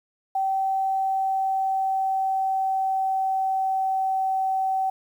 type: tone with pitch glide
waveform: sine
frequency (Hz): 771 to 764.8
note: G5 to G5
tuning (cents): -29 to -43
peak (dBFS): -21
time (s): 0.35-4.9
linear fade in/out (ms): 5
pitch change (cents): -14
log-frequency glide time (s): 0.55-4.35
effects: 9-bit